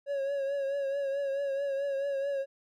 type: tone with vibrato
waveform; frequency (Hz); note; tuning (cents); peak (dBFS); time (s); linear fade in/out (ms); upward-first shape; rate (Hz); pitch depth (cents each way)
triangle; 554.4; C#5; 0; -27; 0.06-2.46; 50; triangle; 4.6; 50
effects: none